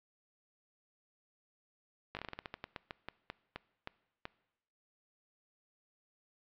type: slowing click train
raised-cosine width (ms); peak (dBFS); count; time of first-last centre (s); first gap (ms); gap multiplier
0.3; -24; 18; 2.15-4.254; 18; 1.21
effects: noise-tail reverb RT60 0.9 s tail -21 dB re dry + low-pass 4000 Hz 12 dB/octave